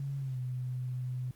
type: tone with pitch glide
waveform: sine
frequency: 138.59 to 126.36 Hz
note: C#3 to B2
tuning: 0 to +40 cents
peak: -33 dBFS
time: 0-1.31 s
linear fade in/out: 2 ms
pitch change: -160 cents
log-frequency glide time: 0.18-0.38 s
effects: pink hiss -63 dBFS RMS until 1.35 s + Opus 48 kbps